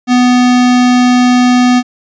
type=tone; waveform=square; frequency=248 Hz; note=B3; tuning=7 cents sharp; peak=-6 dBFS; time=0.07-1.83 s; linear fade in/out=50 ms; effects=resampled to 16000 Hz